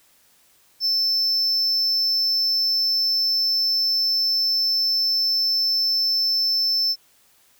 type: tone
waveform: triangle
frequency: 5300 Hz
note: E8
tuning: 9 cents sharp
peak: -17 dBFS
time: 0.8-6.96 s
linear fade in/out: 50 ms
effects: white hiss -58 dBFS RMS until 7.59 s